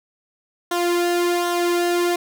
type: tone with flanger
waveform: sawtooth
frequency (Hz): 349.2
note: F4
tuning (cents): 0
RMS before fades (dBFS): -20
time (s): 0.71-2.16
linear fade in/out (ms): 5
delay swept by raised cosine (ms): 0.41 to 2.01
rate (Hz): 1.3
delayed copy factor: -0.6
effects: none